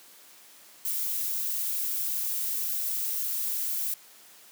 violet noise, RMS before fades -30 dBFS, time 0.85-3.94 s, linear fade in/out 2 ms, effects white hiss -53 dBFS RMS until 4.51 s + high-pass 200 Hz 12 dB/octave

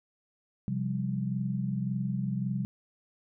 sine chord, C suspended fourth, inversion none, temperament just, 130.81 / 174.42 / 196.22 Hz, C3 / F3 / G3, 0 / -2 / +2 cents, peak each -32 / -35 / -32 dBFS, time 0.68-2.65 s, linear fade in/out 0 ms, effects none

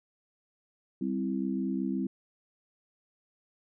sine chord, C major, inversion second, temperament equal, 196 / 261.6 / 329.6 Hz, G3 / C4 / E4, 0 / 0 / 0 cents, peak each -32 / -32 / -35 dBFS, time 1.01-2.07 s, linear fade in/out 5 ms, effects none

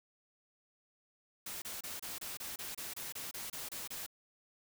white noise bursts, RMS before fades -43 dBFS, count 14, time 1.46-4.064 s, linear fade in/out 5 ms, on 160 ms, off 28 ms, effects none

